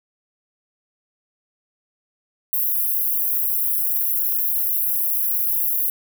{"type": "high-pass noise", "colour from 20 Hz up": "white", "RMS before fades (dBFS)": -21, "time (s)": [2.53, 5.9], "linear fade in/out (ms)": 0, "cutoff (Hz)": 11000, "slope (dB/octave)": 96, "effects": []}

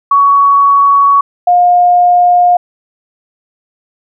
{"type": "tone pair in turn", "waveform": "sine", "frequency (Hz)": [1122, 710.9], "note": ["C#6", "F5"], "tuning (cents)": [21, 31], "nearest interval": "minor sixth", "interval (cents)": 790, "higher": "first", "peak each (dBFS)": -4, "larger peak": "neither", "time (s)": [[0.11, 1.21], [1.47, 2.57]], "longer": "neither", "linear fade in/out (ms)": 5, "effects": []}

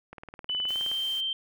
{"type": "click train", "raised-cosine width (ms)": 0.5, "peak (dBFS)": -27, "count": 16, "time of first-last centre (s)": [0.13, 0.915], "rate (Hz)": 19.1}
{"type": "tone with pitch glide", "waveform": "sine", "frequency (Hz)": [2995, 3133], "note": ["F#7", "G7"], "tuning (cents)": [20, -2], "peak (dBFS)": -27, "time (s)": [0.49, 1.33], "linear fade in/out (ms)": 2, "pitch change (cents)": 78, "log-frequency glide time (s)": [0.66, 0.8]}
{"type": "noise", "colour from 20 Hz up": "white", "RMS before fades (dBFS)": -47, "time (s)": [0.68, 1.21], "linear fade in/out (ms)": 10}
{"effects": []}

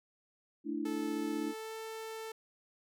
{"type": "chord", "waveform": "sine", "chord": "A suspended fourth", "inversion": "none", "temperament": "equal", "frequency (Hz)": [220, 293.7, 329.6], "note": ["A3", "D4", "E4"], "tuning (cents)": [0, 0, 0], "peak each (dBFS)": [-41, -36, -38], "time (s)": [0.64, 1.54], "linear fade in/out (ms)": 50}
{"type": "tone with pitch glide", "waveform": "sawtooth", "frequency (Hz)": [436.9, 443.8], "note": ["A4", "A4"], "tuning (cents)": [-12, 15], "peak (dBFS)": -37, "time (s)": [0.85, 2.32], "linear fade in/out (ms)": 5, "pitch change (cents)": 27, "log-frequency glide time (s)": [1.44, 1.76]}
{"effects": []}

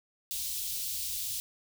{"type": "band-stop noise", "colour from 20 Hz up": "white", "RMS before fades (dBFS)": -35, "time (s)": [0.31, 1.4], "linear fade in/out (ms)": 0, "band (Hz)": [100, 3200], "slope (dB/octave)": 24, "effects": []}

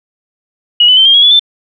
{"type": "tone with pitch steps", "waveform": "sine", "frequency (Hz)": [2906, 3003, 3104, 3208, 3315, 3426, 3541], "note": ["F#7", "F#7", "G7", "G7", "G#7", "A7", "A7"], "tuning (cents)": [-32, 25, -18, 39, -4, -47, 10], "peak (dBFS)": -3, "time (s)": [0.8, 1.395], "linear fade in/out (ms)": 5, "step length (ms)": 85, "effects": []}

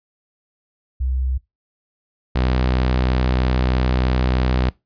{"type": "tone pair in turn", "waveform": ["sine", "sawtooth"], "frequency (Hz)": [64.4, 63.15], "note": ["C2", "B1"], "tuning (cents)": [-27, 39], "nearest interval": "unison", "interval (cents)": 34, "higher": "first", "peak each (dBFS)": [-18, -12], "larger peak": "second", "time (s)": [[1, 1.38], [2.35, 4.7]], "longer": "second", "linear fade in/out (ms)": 10, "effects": ["noise-tail reverb RT60 0.2 s tail -22 dB re dry", "resampled to 11025 Hz"]}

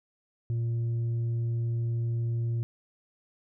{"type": "tone with tanh clipping", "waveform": "sine", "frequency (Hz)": 116.54, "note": "A#2", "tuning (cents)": 0, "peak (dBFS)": -27, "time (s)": [0.5, 2.63], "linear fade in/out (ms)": 0, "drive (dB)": 3, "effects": []}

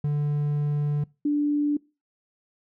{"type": "tone pair in turn", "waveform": ["triangle", "sine"], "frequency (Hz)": [146.83, 293], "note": ["D3", "D4"], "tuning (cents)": [0, -4], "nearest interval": "octave", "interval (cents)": 1196, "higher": "second", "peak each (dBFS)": -20, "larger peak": "neither", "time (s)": [[0.04, 1.04], [1.25, 1.77]], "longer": "first", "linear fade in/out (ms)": 5, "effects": ["noise-tail reverb RT60 0.3 s tail -24 dB re dry"]}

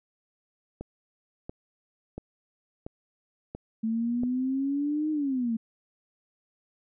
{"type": "click train", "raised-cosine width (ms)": 2, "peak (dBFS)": -23, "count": 6, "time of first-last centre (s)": [0.81, 4.235], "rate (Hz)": 1.46}
{"type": "exponential two-way sweep", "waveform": "sine", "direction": "up then down", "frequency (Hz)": [220.3, 311.1, 220.3], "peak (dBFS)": -25, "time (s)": [3.83, 5.57], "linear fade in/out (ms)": 10, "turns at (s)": 5.11}
{"effects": []}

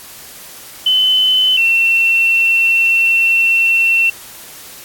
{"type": "tone pair in turn", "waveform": "sine", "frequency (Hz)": [3035, 2705], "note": ["F#7", "E7"], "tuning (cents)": [43, 44], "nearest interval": "major second", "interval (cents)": 199, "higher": "first", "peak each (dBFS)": -9, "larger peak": "neither", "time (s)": [[0.86, 1.57], [1.57, 4.1]], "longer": "second", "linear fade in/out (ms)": 5, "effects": ["white hiss -35 dBFS RMS until 4.84 s", "AAC 64 kbps"]}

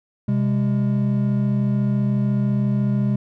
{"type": "tone pair together", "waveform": "triangle", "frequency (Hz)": [129.2, 203.3], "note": ["C3", "G#3"], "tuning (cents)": [-21, -37], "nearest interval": "minor sixth", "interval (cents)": 784, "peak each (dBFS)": -18, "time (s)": [0.28, 3.16], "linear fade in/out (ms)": 5, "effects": []}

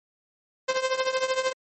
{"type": "tone with tremolo", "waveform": "sawtooth", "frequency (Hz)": 521, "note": "C5", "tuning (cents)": -7, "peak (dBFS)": -16, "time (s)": [0.68, 1.53], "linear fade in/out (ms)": 10, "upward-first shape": "triangle", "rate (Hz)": 13, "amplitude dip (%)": 85, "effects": ["MP3 32 kbps"]}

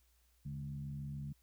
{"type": "tone with frequency modulation", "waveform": "sine", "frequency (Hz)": 144.2, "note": "D3", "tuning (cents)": -31, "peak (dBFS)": -40, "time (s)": [0.45, 1.33], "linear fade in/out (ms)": 10, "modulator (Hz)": 66.8, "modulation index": 0.75, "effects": ["added 60 Hz sine -70 dBFS peak until 1.42 s", "white hiss -75 dBFS RMS until 1.42 s"]}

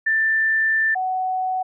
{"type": "tone pair in turn", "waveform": "sine", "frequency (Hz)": [1775, 746.3], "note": ["A6", "F#5"], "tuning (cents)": [15, 15], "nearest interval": "octave + minor third", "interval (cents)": 1500, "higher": "first", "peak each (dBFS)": [-16, -20], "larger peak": "first", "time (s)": [[0.06, 0.95], [0.95, 1.63]], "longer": "first", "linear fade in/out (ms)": 10, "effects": []}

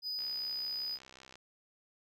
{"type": "tone", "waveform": "triangle", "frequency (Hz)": 4976, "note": "D#8", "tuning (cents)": -1, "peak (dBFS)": -34, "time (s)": [0.02, 0.99], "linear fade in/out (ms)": 50}
{"type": "click train", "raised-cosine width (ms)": 0.2, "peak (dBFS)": -35, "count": 77, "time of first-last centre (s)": [0.19, 1.356], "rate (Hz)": 65.2}
{"effects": []}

